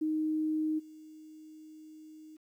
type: tone with level steps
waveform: sine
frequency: 311.1 Hz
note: D#4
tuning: in tune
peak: -28 / -48 dBFS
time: 0.01-2.37 s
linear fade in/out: 10 ms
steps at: 0.78 s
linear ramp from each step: 20 ms
effects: 11-bit